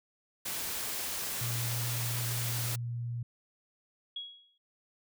white noise, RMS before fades -36 dBFS, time 0.45-2.76 s, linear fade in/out 10 ms
sine tone, 118.9 Hz, A#2, 35 cents sharp, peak -33 dBFS, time 1.41-3.23 s, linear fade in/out 5 ms
sine tone with exponential decay, 3322 Hz, G#7, in tune, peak -34 dBFS, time 4.16-4.58 s, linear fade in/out 5 ms, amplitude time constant 91 ms
effects none

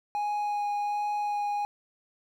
triangle tone with vibrato, 827 Hz, G#5, 8 cents flat, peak -25 dBFS, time 0.15-1.65 s, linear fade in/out 0 ms, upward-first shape sine, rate 1.3 Hz, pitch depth 9 cents each way, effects 11-bit

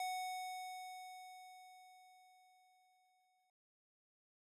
square tone with exponential decay, 740 Hz, F#5, in tune, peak -39 dBFS, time 0-3.5 s, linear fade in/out 2 ms, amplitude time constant 760 ms, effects resampled to 32000 Hz

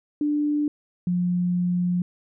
sine tone pair in turn, 295.6 / 177.83 Hz, D4 / F3, +11 / +32 cents, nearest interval major sixth, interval 879 cents, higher first, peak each -20 dBFS, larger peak neither, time 0.21-0.68 / 1.07-2.02 s, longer second, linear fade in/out 2 ms, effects none

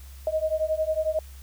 sine beating tone pair, 622.3 / 633.3 Hz, D#5 / D#5, 0 / +30 cents, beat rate 11 Hz, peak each -26 dBFS, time 0.27-1.19 s, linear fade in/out 2 ms, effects added 67 Hz sine -41 dBFS peak until 1.42 s + white hiss -53 dBFS RMS until 1.42 s

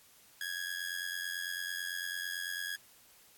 sawtooth tone with amplitude modulation, 1661.2 Hz, G#6, in tune, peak -29 dBFS, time 0.41-2.76 s, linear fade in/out 2 ms, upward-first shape sine, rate 89 Hz, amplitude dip 80%, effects white hiss -61 dBFS RMS until 3.37 s + AAC 64 kbps

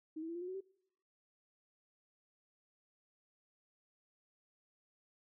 sine tone with pitch steps, 314.3 / 325.2 / 336.5 / 348.1 / 360.2 / 372.7 / 385.6 Hz, D#4 / E4 / E4 / F4 / F#4 / F#4 / G4, +18 / -23 / +36 / -6 / -46 / +13 / -28 cents, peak -40 dBFS, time 0.16-0.608 s, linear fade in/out 10 ms, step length 64 ms, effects noise-tail reverb RT60 0.8 s tail -24 dB re dry

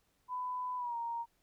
sine tone with pitch glide, 1000 to 933 Hz, B5 to A#5, +21 to +1 cents, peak -35 dBFS, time 0.28-1.26 s, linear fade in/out 50 ms, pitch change -120 cents, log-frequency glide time 0.77-0.96 s, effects pink hiss -75 dBFS RMS until 1.42 s

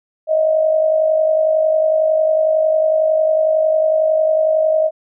sine tone with amplitude modulation, 630 Hz, D#5, 21 cents sharp, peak -9 dBFS, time 0.27-4.91 s, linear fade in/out 50 ms, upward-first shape sine, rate 51 Hz, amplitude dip 55%, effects none

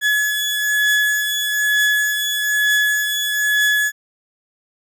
35% pulse beating tone pair, 1700 / 1701.1 Hz, G#6 / G#6, +40 / +41 cents, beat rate 1.1 Hz, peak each -20 / -15 dBFS, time 0.01-3.92 s, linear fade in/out 50 ms, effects none

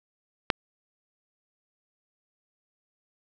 click, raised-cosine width 0.3 ms, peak -4 dBFS, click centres 0.502 s, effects none

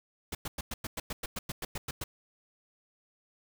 pink noise bursts, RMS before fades -36 dBFS, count 14, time 0.32-2.04 s, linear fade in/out 5 ms, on 30 ms, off 100 ms, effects none

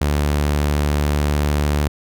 sawtooth tone, 73.42 Hz, D2, in tune, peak -12 dBFS, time 0.01-1.88 s, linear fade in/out 5 ms, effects none

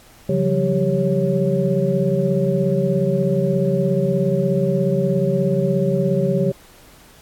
sine tone cluster, 139.5 / 174 / 190.8 / 393.4 / 553 Hz, C#3 / F3 / G3 / G4 / C#5, +11 / -6 / -47 / +6 / -4 cents, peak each -22 dBFS, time 0.29-6.52 s, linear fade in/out 5 ms, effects pink hiss -48 dBFS RMS until 7.21 s + AAC 64 kbps

